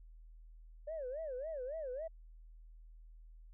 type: tone with vibrato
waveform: sine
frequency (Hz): 569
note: C#5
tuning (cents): +45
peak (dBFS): -38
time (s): 0.87-2.08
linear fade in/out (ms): 10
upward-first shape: sine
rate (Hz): 3.6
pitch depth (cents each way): 240
effects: tanh soft clip ceiling -35 dBFS + added 40 Hz sine -53 dBFS peak until 3.53 s